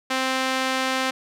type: tone with band-pass filter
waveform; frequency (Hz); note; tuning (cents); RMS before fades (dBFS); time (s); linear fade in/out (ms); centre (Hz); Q
sawtooth; 261.6; C4; 0; -24; 0.1-1.11; 10; 2400; 0.52
effects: none